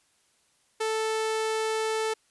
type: tone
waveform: sawtooth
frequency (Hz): 440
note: A4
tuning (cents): 0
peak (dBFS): -22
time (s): 0.8-2.14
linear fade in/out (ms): 10
effects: white hiss -67 dBFS RMS until 2.3 s + resampled to 24000 Hz